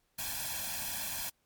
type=noise with comb filter; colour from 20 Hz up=white; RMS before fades=-37 dBFS; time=0.18-1.3 s; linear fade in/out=10 ms; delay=1.2 ms; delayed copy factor=+0.95; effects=pink hiss -75 dBFS RMS until 1.45 s + MP3 96 kbps